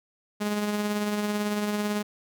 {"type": "tone with tremolo", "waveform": "sawtooth", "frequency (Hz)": 208.2, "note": "G#3", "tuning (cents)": 5, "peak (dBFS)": -20, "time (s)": [0.4, 2.03], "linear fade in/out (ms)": 20, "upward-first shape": "triangle", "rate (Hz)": 18, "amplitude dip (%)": 40, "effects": []}